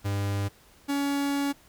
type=tone pair in turn; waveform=45% pulse; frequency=100.2 / 281.7 Hz; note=G2 / C#4; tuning=+38 / +28 cents; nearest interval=octave + tritone; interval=1790 cents; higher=second; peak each=-26 / -25 dBFS; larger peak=second; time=0.04-0.49 / 0.88-1.53 s; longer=second; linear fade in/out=20 ms; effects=pink hiss -57 dBFS RMS until 1.68 s